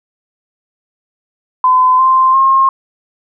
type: tone with pitch steps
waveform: sine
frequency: 1019 / 1044.6 / 1070.9 Hz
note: C6 / C6 / C6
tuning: -46 / -3 / +40 cents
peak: -6 dBFS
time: 1.64-2.69 s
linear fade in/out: 2 ms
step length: 350 ms
effects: none